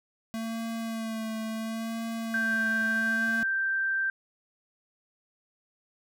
square tone with vibrato, 224.2 Hz, A3, 33 cents sharp, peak -32 dBFS, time 0.34-3.43 s, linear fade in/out 0 ms, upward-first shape sine, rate 0.72 Hz, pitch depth 26 cents each way
sine tone, 1568 Hz, G6, in tune, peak -25 dBFS, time 2.34-4.1 s, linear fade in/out 2 ms
effects none

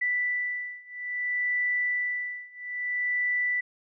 sine beating tone pair, 1975.5 / 1976.1 Hz, B6 / B6, 0 / 0 cents, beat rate 0.6 Hz, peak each -30 / -29 dBFS, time 0.01-3.61 s, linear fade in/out 10 ms, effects none

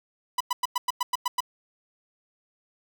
45% pulse tone bursts, 991 Hz, B5, 6 cents sharp, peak -22 dBFS, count 9, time 0.38-1.405 s, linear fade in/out 5 ms, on 25 ms, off 100 ms, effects none

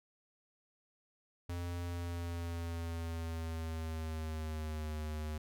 square tone with pitch glide, 87.2 to 76.79 Hz, F2 to D#2, -2 to -22 cents, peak -38 dBFS, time 1.49-5.38 s, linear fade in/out 5 ms, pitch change -220 cents, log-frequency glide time 1.84-4.96 s, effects none

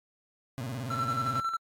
30% pulse tone with vibrato, 123.47 Hz, B2, in tune, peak -31 dBFS, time 0.58-1.4 s, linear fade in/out 0 ms, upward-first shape square, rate 18 Hz, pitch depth 150 cents each way
triangle tone with tremolo, 1342 Hz, E6, 31 cents sharp, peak -25 dBFS, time 0.9-1.57 s, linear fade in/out 10 ms, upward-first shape square, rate 11 Hz, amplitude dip 50%
effects AAC 64 kbps

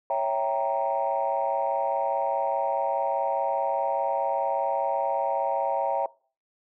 sine chord, C# diminished seventh, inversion none, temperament equal, 554.4 / 659.3 / 784 / 932.3 Hz, C#5 / E5 / G5 / Bb5, 0 / 0 / 0 / 0 cents, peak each -28 dBFS, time 0.1-6.06 s, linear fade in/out 2 ms, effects noise-tail reverb RT60 0.4 s tail -22 dB re dry + tanh soft clip ceiling -15 dBFS

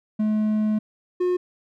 triangle tone pair in turn, 214.2 / 360.2 Hz, A3 / F#4, -46 / -46 cents, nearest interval major sixth, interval 900 cents, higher second, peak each -17 dBFS, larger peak neither, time 0.19-0.79 / 1.2-1.37 s, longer first, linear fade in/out 10 ms, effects none

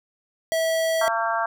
square tone, 651 Hz, E5, 22 cents flat, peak -21 dBFS, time 0.52-1.08 s, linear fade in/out 0 ms
harmonic tone, 226.9 Hz, A#3, 47 cents flat, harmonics 3 / 4 / 5 / 6 / 7, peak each -26 / -27 / -28 / -29 / -29 dBFS, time 1.01-1.46 s, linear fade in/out 5 ms
effects none

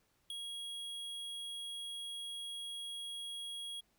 square tone with ADSR envelope, 3300 Hz, G#7, 12 cents flat, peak -36 dBFS, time 0.3-3.81 s, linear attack 4 ms, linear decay 3 ms, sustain -6 dB, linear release 14 ms, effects pink hiss -75 dBFS RMS until 3.98 s

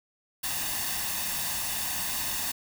white noise with comb filter, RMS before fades -31 dBFS, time 0.43-2.52 s, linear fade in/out 10 ms, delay 1.1 ms, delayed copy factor +0.6, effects none

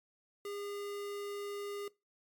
square tone, 406.3 Hz, G#4, 38 cents flat, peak -40 dBFS, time 0.45-1.88 s, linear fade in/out 2 ms, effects noise-tail reverb RT60 0.2 s tail -19 dB re dry + MP3 96 kbps

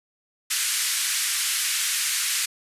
white band-pass noise, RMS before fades -25 dBFS, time 0.5-2.46 s, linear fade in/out 10 ms, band 1500 to 11000 Hz, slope 24 dB/octave, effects resampled to 32000 Hz

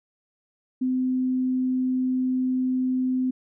sine tone, 256.3 Hz, C4, 36 cents flat, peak -21 dBFS, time 0.81-3.31 s, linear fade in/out 10 ms, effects none

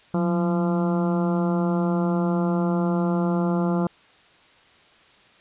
harmonic tone with a mistuned harmonic, 171.7 Hz, F3, 29 cents flat, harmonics 1 / 2 / 3 / 4 / 5 / 6 / 7 / 8, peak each -21 / -27 / -31 / -33 / -35 / -37 / -38 / -39 dBFS, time 0.14-3.87 s, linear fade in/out 2 ms, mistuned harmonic 1, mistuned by +73 cents, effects white hiss -54 dBFS RMS until 5.4 s + resampled to 8000 Hz

